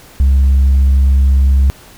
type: tone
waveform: sine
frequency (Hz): 67.5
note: C#2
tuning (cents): -45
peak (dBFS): -4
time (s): 0.2-1.7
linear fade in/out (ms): 0
effects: tanh soft clip ceiling -5 dBFS + pink hiss -40 dBFS RMS until 1.97 s